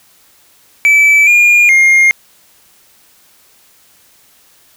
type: tone with pitch steps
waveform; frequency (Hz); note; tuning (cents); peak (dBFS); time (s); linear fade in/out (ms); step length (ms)
triangle; 2309 / 2420 / 2127; D7 / D#7 / C7; -30 / -49 / +28; -3; 0.85-2.11; 0; 420
effects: white hiss -48 dBFS RMS until 4.76 s